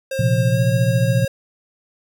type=tone with pitch glide; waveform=square; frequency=534 to 543 Hz; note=C5 to C#5; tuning=+35 to -36 cents; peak=-23 dBFS; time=0.11-1.28 s; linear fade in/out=5 ms; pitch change=+29 cents; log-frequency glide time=0.49-0.59 s
type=chord; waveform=sine; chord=Bb suspended second; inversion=none; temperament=equal with one note detuned; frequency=116.54 / 130.81 / 172.41 Hz; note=Bb2 / C3 / F3; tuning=0 / 0 / -22 cents; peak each=-17 / -19 / -22 dBFS; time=0.19-1.25 s; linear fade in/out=5 ms
effects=none